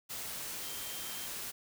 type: tone in noise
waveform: sine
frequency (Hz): 3156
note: G7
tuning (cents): +11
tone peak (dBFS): -49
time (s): 0.62-1.28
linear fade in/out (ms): 20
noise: white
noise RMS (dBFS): -41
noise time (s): 0.09-1.52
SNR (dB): -11
effects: none